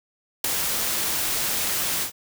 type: noise with ADSR envelope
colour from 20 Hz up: white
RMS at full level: -19 dBFS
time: 0.44-2.12 s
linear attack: 5 ms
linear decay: 5 ms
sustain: -6 dB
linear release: 100 ms
effects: none